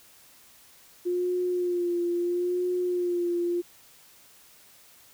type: tone with vibrato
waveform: sine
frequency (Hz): 353.6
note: F4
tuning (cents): +22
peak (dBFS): -24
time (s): 1.05-3.62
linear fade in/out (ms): 20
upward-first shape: sine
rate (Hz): 0.75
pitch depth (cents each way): 33
effects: white hiss -55 dBFS RMS until 5.13 s